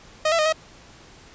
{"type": "tone with pitch steps", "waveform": "sawtooth", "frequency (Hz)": [621, 667, 616, 635], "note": ["D#5", "E5", "D#5", "D#5"], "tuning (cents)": [-3, 20, -17, 35], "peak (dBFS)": -14, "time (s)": [0.25, 0.526], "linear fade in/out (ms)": 5, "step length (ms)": 69, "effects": ["pink hiss -48 dBFS RMS until 1.34 s", "resampled to 16000 Hz"]}